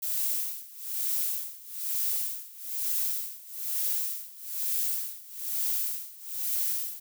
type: noise with tremolo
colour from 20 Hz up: violet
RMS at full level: -28 dBFS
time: 0.02-7 s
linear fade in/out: 10 ms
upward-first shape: sine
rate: 1.1 Hz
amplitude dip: 90%
effects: none